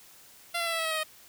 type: tone with pitch steps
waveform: 10% pulse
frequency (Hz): 687 / 677.5 / 668.2 / 659 / 649.9 / 641 / 632.2 / 623.5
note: F5 / E5 / E5 / E5 / E5 / E5 / D#5 / D#5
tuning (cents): -29 / +47 / +23 / -1 / -25 / -49 / +27 / +3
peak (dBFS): -20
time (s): 0.54-1.036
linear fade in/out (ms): 10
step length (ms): 62
effects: white hiss -54 dBFS RMS until 1.28 s